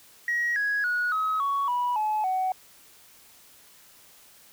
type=tone with pitch steps; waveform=sine; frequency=1900 / 1663.6 / 1456.7 / 1275.4 / 1116.8 / 977.8 / 856.2 / 749.7 Hz; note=A#6 / G#6 / F#6 / D#6 / C#6 / B5 / A5 / F#5; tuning=+33 / +2 / -27 / +42 / +13 / -18 / -47 / +23 cents; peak=-22 dBFS; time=0.28-2.52 s; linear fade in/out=2 ms; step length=280 ms; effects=tanh soft clip ceiling -20 dBFS + white hiss -54 dBFS RMS until 4.52 s